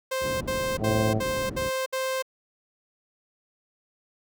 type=tone bursts; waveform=sawtooth; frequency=524 Hz; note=C5; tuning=2 cents sharp; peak=-22 dBFS; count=6; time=0.11-2.225 s; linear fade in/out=10 ms; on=300 ms; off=63 ms
type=low-pass noise; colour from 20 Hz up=white; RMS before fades=-35 dBFS; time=0.2-1.71 s; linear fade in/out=50 ms; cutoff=260 Hz; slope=12 dB/octave
type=harmonic tone; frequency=109.2 Hz; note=A2; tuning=13 cents flat; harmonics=1 / 2 / 3 / 4 / 5 / 6 / 7; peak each=-26 / -29 / -31 / -32 / -33 / -34 / -34 dBFS; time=0.79-1.22 s; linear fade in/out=50 ms
effects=none